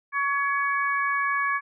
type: harmonic tone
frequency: 562 Hz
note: C#5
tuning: 24 cents sharp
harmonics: 2 / 3 / 4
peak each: -25 / -26 / -31 dBFS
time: 0.12-1.61 s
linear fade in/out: 50 ms
effects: none

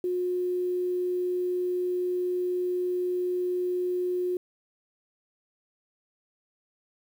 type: tone with quantisation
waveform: sine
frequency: 360.4 Hz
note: F#4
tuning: 45 cents flat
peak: -25 dBFS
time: 0.04-4.37 s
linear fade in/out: 2 ms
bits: 9
effects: none

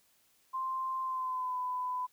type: tone with pitch glide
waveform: sine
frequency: 1046.5 to 1002.1 Hz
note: C6 to B5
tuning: 0 to +25 cents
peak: -32 dBFS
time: 0.53-2.07 s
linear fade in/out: 20 ms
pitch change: -75 cents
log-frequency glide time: 1.02-1.58 s
effects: white hiss -69 dBFS RMS until 2.12 s

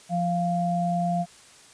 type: tone pair together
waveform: sine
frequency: 174.25 / 696 Hz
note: F3 / F5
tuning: -4 / -6 cents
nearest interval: 2 octaves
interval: 2398 cents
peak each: -25 dBFS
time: 0.09-1.26 s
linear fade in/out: 50 ms
effects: white hiss -51 dBFS RMS until 1.73 s + resampled to 22050 Hz

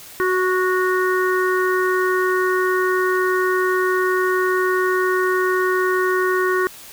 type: harmonic tone with a mistuned harmonic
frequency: 370 Hz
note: F#4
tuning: in tune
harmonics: 1 / 3 / 4 / 5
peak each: -18 / -23 / -24 / -25 dBFS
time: 0.2-6.67 s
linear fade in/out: 0 ms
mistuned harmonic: 4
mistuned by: -19 cents
effects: white hiss -40 dBFS RMS until 6.92 s

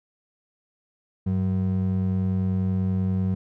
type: ring-modulated tone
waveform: triangle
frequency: 142.3 Hz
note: C#3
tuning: 46 cents sharp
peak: -16 dBFS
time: 1.26-3.35 s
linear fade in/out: 10 ms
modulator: 45.1 Hz
effects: none

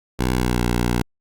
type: tone with pitch glide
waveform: 10% pulse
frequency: 62.6 to 59.88 Hz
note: B1 to A#1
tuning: +24 to +47 cents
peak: -10 dBFS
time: 0.19-1.02 s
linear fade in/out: 5 ms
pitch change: -77 cents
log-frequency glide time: 0.32-0.63 s
effects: Opus 48 kbps

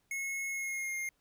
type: tone with pitch glide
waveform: square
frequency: 2178 to 2126 Hz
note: C#7 to C7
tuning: -31 to +27 cents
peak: -35 dBFS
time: 0.11-1.09 s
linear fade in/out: 2 ms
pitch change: -42 cents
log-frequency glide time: 0.5-0.97 s
effects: pink hiss -75 dBFS RMS until 1.2 s

